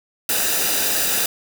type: noise with comb filter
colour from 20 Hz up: white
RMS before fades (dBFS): -20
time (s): 0.29-1.26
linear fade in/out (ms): 2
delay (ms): 0.92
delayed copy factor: -0.6
effects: none